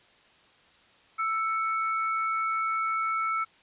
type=tone pair together; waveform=sine; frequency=1322.8 / 2217 Hz; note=E6 / C#7; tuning=+6 / 0 cents; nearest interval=major sixth; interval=894 cents; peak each=-26 / -34 dBFS; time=1.18-3.45 s; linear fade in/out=20 ms; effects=white hiss -59 dBFS RMS until 3.62 s + resampled to 8000 Hz